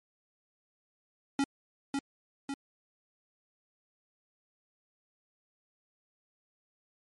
square tone with echo, 277.2 Hz, C#4, in tune, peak -26 dBFS, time 1.39-1.44 s, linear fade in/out 2 ms, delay 550 ms, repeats 2, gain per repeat -4 dB, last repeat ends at 2.54 s, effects MP3 48 kbps

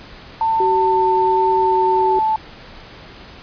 sine tone with pitch glide, 895 to 875.1 Hz, A5 to A5, +29 to -10 cents, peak -14 dBFS, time 0.41-2.36 s, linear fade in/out 2 ms, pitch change -39 cents, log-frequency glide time 1.93-2.13 s
sine tone with vibrato, 376.9 Hz, F#4, 32 cents sharp, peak -17 dBFS, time 0.6-2.19 s, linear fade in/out 2 ms, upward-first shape sine, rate 1.4 Hz, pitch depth 10 cents each way
effects pink hiss -39 dBFS RMS until 3.42 s + resampled to 11025 Hz

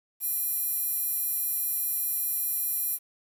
square tone with high-pass filter, 815 Hz, G#5, 33 cents flat, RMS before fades -29 dBFS, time 0.2-2.99 s, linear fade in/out 50 ms, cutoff 12000 Hz, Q 3.9, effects 9-bit

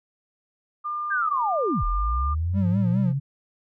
sine tone, 1200 Hz, D6, 37 cents sharp, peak -26 dBFS, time 0.84-2.35 s, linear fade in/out 20 ms
sine linear two-way sweep, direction down then up, 1633 to 38.32 to 140.8 Hz, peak -22 dBFS, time 1.1-3.2 s, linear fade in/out 20 ms, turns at 1.84 s
triangle tone with vibrato, 185 Hz, F#3, in tune, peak -19 dBFS, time 2.53-3.14 s, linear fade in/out 50 ms, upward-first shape sine, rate 4.8 Hz, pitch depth 120 cents each way
effects none

